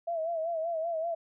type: tone with vibrato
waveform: sine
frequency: 659.3 Hz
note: E5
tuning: in tune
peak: -29 dBFS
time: 0.07-1.15 s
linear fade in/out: 10 ms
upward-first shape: sine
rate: 5.2 Hz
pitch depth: 73 cents each way
effects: none